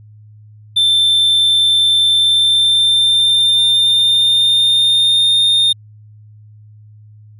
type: tone with pitch glide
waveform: triangle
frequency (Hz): 3555 to 3651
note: A7 to A#7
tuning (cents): +17 to -37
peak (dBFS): -8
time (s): 0.76-5.73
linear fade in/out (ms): 10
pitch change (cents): +46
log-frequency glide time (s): 2.15-5.32
effects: added 106 Hz sine -38 dBFS peak until 7.39 s